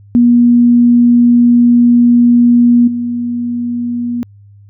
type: tone with level steps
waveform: sine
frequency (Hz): 240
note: B3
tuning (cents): -49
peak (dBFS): -4 / -14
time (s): 0.15-4.23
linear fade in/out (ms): 0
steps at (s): 2.87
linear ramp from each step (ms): 10
effects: added 101 Hz sine -37 dBFS peak until 4.69 s